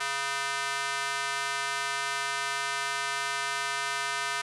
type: tone with high-pass filter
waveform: square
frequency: 138.59 Hz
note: C#3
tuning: in tune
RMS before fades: -31 dBFS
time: 0-4.42 s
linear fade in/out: 10 ms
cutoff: 1300 Hz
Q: 1.4
effects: resampled to 24000 Hz